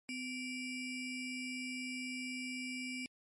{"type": "ring-modulated tone", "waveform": "square", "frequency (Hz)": 1294, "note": "E6", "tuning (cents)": -32, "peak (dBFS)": -37, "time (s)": [0.09, 3.06], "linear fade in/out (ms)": 0, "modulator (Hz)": 1040, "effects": ["MP3 48 kbps"]}